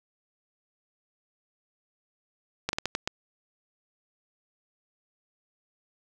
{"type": "slowing click train", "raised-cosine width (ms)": 0.2, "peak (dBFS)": -10, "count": 6, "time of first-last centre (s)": [2.69, 3.075], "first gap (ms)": 41, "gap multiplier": 1.32, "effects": []}